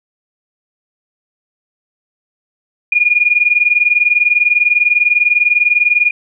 sine tone pair together, 2425 / 2445 Hz, D#7 / D#7, -45 / -31 cents, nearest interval unison, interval 14 cents, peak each -12 dBFS, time 2.92-6.11 s, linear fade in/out 5 ms, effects none

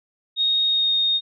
sine tone with pitch glide, 3729 to 3701 Hz, A#7 to A#7, 0 to -13 cents, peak -17 dBFS, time 0.36-1.21 s, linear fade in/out 50 ms, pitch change -13 cents, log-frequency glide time 0.67-0.94 s, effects none

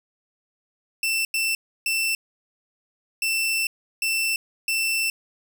sawtooth tone bursts at uneven times, 2676 Hz, E7, 25 cents sharp, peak -18 dBFS, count 6, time 1.03-1.25 / 1.34-1.55 / 1.86-2.15 / 3.22-3.67 / 4.02-4.36 / 4.68-5.1 s, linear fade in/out 2 ms, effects none

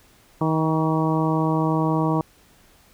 harmonic tone with a mistuned harmonic, 158.5 Hz, D#3, 32 cents sharp, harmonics 1 / 2 / 3 / 4 / 5 / 6 / 7, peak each -22 / -23 / -29 / -30 / -31 / -28 / -30 dBFS, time 0.41-2.21 s, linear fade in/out 2 ms, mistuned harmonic 7, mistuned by +25 cents, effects pink hiss -55 dBFS RMS until 2.93 s

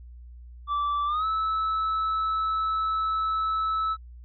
triangle tone with pitch glide, 1163 to 1305.4 Hz, D6 to E6, -17 to -17 cents, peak -22 dBFS, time 0.67-3.97 s, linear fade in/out 50 ms, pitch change +200 cents, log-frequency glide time 1.06-1.26 s, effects added 60 Hz sine -42 dBFS peak until 4.24 s + resampled to 11025 Hz

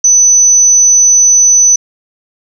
sine tone, 6000 Hz, F#8, 23 cents sharp, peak -3 dBFS, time 0.04-1.76 s, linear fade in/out 5 ms, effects none

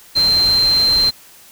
sine tone in noise, 4137 Hz, C8, 20 cents flat, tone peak -11 dBFS, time 0.15-1.11 s, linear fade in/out 20 ms, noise pink, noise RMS -27 dBFS, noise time 0.15-1.11 s, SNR +13 dB, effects white hiss -44 dBFS RMS until 1.51 s

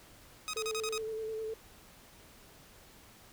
10% pulse tone bursts, 1258 Hz, D#6, 19 cents sharp, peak -27 dBFS, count 6, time 0.48-0.979 s, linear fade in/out 0 ms, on 54 ms, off 35 ms
sine tone with vibrato, 440 Hz, A4, in tune, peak -35 dBFS, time 0.56-1.54 s, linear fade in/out 5 ms, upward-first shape square, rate 9.7 Hz, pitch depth 19 cents each way
effects pink hiss -57 dBFS RMS until 3.32 s

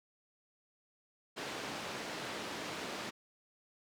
pink band-pass noise, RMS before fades -42 dBFS, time 1.36-3.11 s, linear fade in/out 20 ms, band 230 to 5200 Hz, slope 12 dB/octave, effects none

